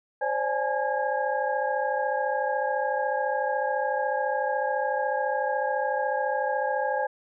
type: tone cluster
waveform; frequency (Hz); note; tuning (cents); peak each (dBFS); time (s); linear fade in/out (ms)
sine; 523 / 579 / 834 / 868 / 1632; C5 / D5 / G#5 / A5 / G#6; -1 / -25 / +7 / -24 / -31; -29 / -31 / -28 / -35 / -33; 0.21-7.07; 10
effects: none